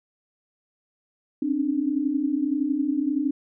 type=tone cluster; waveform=sine; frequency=266.6 / 277.4 / 299.1 Hz; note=C4 / C#4 / D4; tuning=+33 / +1 / +32 cents; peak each=-26 / -30 / -24 dBFS; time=1.42-3.31 s; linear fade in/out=5 ms; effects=none